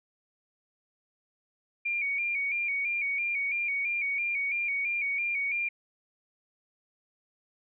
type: tone with vibrato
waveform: sine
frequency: 2314 Hz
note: D7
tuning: 26 cents flat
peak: -27 dBFS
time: 1.85-5.69 s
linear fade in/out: 10 ms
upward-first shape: square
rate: 3 Hz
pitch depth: 58 cents each way
effects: none